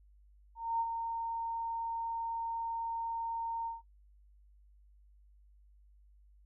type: tone with ADSR envelope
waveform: sine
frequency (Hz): 918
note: A#5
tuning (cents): -27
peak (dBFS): -28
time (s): 0.55-3.82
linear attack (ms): 250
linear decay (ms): 47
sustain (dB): -6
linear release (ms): 160
effects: noise-tail reverb RT60 0.1 s tail -18 dB re dry + added 50 Hz sine -59 dBFS peak until 6.45 s